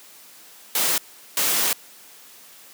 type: noise bursts at uneven times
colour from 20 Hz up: white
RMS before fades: -21 dBFS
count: 2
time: 0.75-0.98 / 1.37-1.73 s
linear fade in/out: 2 ms
effects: white hiss -47 dBFS RMS until 2.73 s + high-pass 200 Hz 12 dB/octave